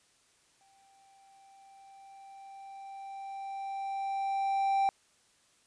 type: tone with exponential growth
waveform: triangle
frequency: 784 Hz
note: G5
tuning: in tune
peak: -22 dBFS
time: 0.61-4.89 s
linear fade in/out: 0 ms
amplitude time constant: 930 ms
effects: white hiss -67 dBFS RMS until 5.66 s + resampled to 22050 Hz